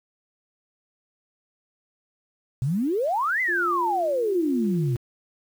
sine exponential two-way sweep, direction up then down, 120 to 2093 to 120 Hz, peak -21 dBFS, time 2.62-4.96 s, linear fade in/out 0 ms, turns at 3.41 s
sine tone with tremolo, 349.2 Hz, F4, in tune, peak -27 dBFS, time 3.48-4.97 s, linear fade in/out 10 ms, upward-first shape triangle, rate 1.1 Hz, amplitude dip 65%
effects 8-bit

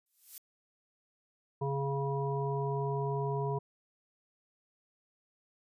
violet noise with exponential growth, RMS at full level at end -40 dBFS, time 0.06-0.38 s, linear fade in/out 2 ms, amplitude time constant 68 ms
harmonic tone, 138.59 Hz, C#3, in tune, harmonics 1 / 3 / 5 / 7, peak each -33 / -35 / -42 / -38 dBFS, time 1.61-3.59 s, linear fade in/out 10 ms
effects resampled to 32000 Hz

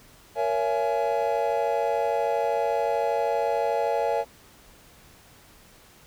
triangle chord, A# half-diminished seventh, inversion none, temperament just, 466.2 / 559.4 / 671.3 / 839.1 Hz, A#4 / C#5 / E5 / G#5, 0 / +16 / +31 / +18 cents, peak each -26 dBFS, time 0.35-4.25 s, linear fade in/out 50 ms, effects pink hiss -53 dBFS RMS until 6.06 s

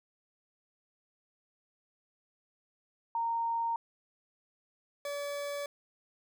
sine / 40% pulse tone pair in turn, 924 / 573.1 Hz, A#5 / D5, -16 / -42 cents, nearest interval minor sixth, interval 826 cents, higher first, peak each -29 / -34 dBFS, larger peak first, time 3.15-3.76 / 5.05-5.66 s, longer neither, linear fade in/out 2 ms, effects none

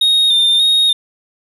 triangle tone with vibrato, 3671 Hz, A#7, 27 cents flat, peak -8 dBFS, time 0.01-0.93 s, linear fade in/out 5 ms, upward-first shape square, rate 1.7 Hz, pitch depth 30 cents each way, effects none

